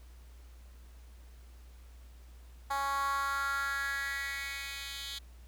10% pulse tone with high-pass filter sweep, 277.2 Hz, C#4, in tune, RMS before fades -35 dBFS, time 2.7-5.19 s, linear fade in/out 10 ms, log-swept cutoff 910 to 3200 Hz, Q 4.6, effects added 60 Hz sine -50 dBFS peak until 5.47 s + pink hiss -64 dBFS RMS until 5.47 s

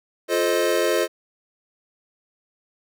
square chord, F dominant seventh, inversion none, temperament equal with one note detuned, 349.2 / 434.2 / 523.3 / 622.3 Hz, F4 / A4 / C5 / Eb5, 0 / -23 / 0 / 0 cents, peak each -25 dBFS, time 0.28-1.08 s, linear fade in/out 50 ms, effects none

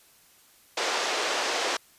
pink band-pass noise, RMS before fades -28 dBFS, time 0.77-1.77 s, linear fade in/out 5 ms, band 410 to 6600 Hz, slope 24 dB/octave, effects white hiss -58 dBFS RMS until 1.98 s + resampled to 32000 Hz

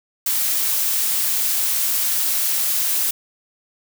blue noise, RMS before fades -20 dBFS, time 0.26-3.11 s, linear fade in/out 5 ms, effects none

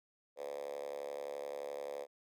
5% pulse tone with high-pass filter, 71.6 Hz, D2, 43 cents flat, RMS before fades -43 dBFS, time 0.36-2.07 s, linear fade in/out 50 ms, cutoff 520 Hz, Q 7.8, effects none

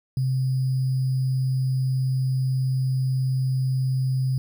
sine tone with sample-and-hold, 130.81 Hz, C3, in tune, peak -20 dBFS, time 0.17-4.38 s, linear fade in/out 2 ms, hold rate 4900 Hz, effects none

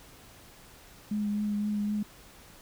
sine tone with vibrato, 208.1 Hz, G#3, 4 cents sharp, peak -27 dBFS, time 1.11-2.03 s, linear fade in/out 5 ms, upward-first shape triangle, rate 3.9 Hz, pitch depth 22 cents each way, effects pink hiss -53 dBFS RMS until 2.61 s

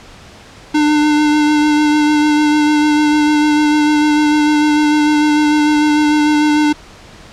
square tone with vibrato, 300 Hz, D4, 37 cents sharp, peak -10 dBFS, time 0.74-6.73 s, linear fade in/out 10 ms, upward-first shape sine, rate 6.7 Hz, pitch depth 17 cents each way, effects pink hiss -38 dBFS RMS until 7.32 s + low-pass 6000 Hz 12 dB/octave

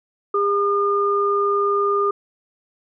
sine tone pair together, 404.3 / 1212.7 Hz, G#4 / D#6, -46 / -45 cents, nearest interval octave + perfect fifth, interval 1901 cents, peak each -19 dBFS, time 0.34-2.11 s, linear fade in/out 5 ms, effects none

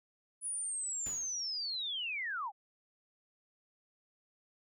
sine linear sweep, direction down, 9956 to 740 Hz, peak -35 dBFS, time 0.41-2.52 s, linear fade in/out 50 ms
pink noise with exponential decay, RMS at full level -47 dBFS, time 1.06-1.47 s, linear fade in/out 2 ms, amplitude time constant 89 ms
effects none

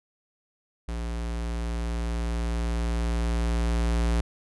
square tone with level ramp, 57.8 Hz, A#1, 14 cents flat, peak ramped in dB -30 to -22 dBFS, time 0.88-4.21 s, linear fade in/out 5 ms, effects resampled to 24000 Hz

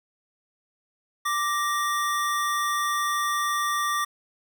square tone pair together, 1174.7 / 1871.5 Hz, D6 / A#6, 0 / +6 cents, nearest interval minor sixth, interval 806 cents, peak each -25 / -31 dBFS, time 1.25-4.05 s, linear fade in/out 10 ms, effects none

